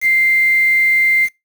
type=tone with quantisation; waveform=sine; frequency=2092 Hz; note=C7; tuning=1 cent flat; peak=-10 dBFS; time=0.01-1.29 s; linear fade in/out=50 ms; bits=5; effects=noise-tail reverb RT60 0.2 s tail -24 dB re dry